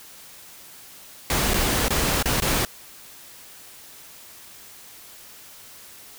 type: noise with dropouts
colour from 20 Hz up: pink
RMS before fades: -22 dBFS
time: 1.3-2.65 s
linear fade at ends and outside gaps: 1 ms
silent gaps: 1.536-1.542 / 1.883-1.905 / 2.226-2.257 / 2.402-2.421 s
effects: white hiss -45 dBFS RMS until 6.18 s